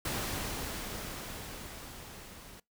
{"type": "noise with level ramp", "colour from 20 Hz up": "pink", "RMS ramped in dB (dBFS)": [-34, -51], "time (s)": [0.05, 2.6], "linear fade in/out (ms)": 5, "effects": ["noise-tail reverb RT60 0.2 s tail -25 dB re dry"]}